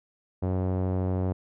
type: tone with low-pass filter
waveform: sawtooth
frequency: 92.8 Hz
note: F#2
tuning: 6 cents sharp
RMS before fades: -27 dBFS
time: 0.42-1.33 s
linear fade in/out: 10 ms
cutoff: 650 Hz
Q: 1.1
effects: none